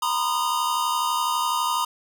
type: tone cluster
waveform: square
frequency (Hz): 944 / 1016 / 1231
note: A#5 / B5 / D#6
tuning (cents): +22 / +49 / -19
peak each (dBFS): -27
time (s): 0.02-1.85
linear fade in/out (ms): 5
effects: none